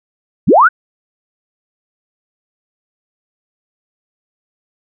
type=linear sweep; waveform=sine; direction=up; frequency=91.5 to 1571 Hz; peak=-4 dBFS; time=0.47-0.69 s; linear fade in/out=20 ms; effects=none